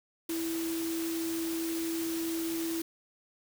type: tone in noise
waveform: sine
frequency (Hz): 329.6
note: E4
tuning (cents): 0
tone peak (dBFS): -31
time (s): 0.29-2.82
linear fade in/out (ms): 5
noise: white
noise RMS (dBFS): -40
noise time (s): 0.29-2.82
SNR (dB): +6
effects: none